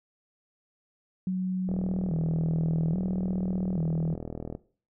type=tone with vibrato; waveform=sine; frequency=172.8 Hz; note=F3; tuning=18 cents flat; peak=-25 dBFS; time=1.27-4.14 s; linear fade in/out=2 ms; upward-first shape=square; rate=0.6 Hz; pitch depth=120 cents each way
type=click train; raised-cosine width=2 ms; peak=-22 dBFS; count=116; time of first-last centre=1.69-4.551 s; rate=40.2 Hz
effects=noise-tail reverb RT60 0.4 s tail -17 dB re dry